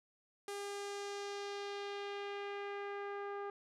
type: tone with low-pass filter sweep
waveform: sawtooth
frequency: 403.3 Hz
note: G4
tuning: 49 cents sharp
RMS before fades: -43 dBFS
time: 0.48-3.5 s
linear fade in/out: 2 ms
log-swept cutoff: 10000 to 1300 Hz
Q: 1.4
effects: none